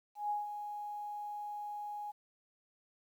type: tone with ADSR envelope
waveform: sine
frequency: 830.6 Hz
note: G#5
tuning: in tune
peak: -31 dBFS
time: 0.15-2.12 s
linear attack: 150 ms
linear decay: 160 ms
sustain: -8 dB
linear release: 17 ms
effects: 11-bit